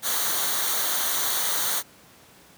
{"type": "noise with comb filter", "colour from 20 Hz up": "white", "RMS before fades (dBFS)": -25, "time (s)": [0.02, 1.83], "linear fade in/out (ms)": 50, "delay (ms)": 0.39, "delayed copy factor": -0.65, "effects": ["pink hiss -52 dBFS RMS until 2.57 s", "high-pass 100 Hz 12 dB/octave"]}